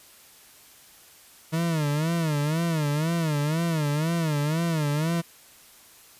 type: tone with vibrato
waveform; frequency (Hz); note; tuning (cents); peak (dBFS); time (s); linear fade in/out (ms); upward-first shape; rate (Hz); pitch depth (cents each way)
40% pulse; 156.8; D#3; +14; -22; 1.52-5.22; 20; sine; 2; 140
effects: white hiss -52 dBFS RMS until 6.19 s + resampled to 32000 Hz